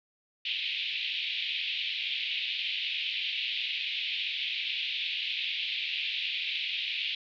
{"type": "band-pass noise", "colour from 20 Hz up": "pink", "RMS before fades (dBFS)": -33, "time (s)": [0.45, 7.15], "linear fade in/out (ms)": 5, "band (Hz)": [2400, 3800], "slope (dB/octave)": 48, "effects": []}